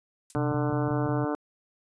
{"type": "noise with exponential decay", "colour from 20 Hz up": "violet", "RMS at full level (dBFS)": -38, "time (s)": [0.3, 0.4], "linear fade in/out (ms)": 1, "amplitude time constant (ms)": 20}
{"type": "harmonic tone", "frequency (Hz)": 148.6, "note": "D3", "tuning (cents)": 21, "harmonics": [2, 3, 4, 5, 6, 7, 8, 9, 10], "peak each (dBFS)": [-29, -33, -35, -37, -39, -40, -41, -42, -43], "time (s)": [0.35, 1.35], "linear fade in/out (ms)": 0}
{"type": "tone bursts", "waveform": "sine", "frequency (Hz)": 130.6, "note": "C3", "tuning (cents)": -3, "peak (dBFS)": -27, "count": 5, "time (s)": [0.36, 1.248], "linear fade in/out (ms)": 2, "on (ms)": 160, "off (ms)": 22}
{"effects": ["resampled to 22050 Hz"]}